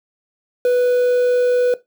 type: tone with quantisation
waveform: triangle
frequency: 493.9 Hz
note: B4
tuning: in tune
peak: -10 dBFS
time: 0.65-1.74 s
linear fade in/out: 2 ms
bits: 6
effects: noise-tail reverb RT60 0.2 s tail -17 dB re dry